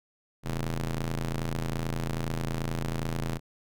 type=ring-modulated tone; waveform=sawtooth; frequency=82.5 Hz; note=E2; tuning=2 cents sharp; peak=-22 dBFS; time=0.43-3.4 s; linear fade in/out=50 ms; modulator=55.9 Hz; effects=none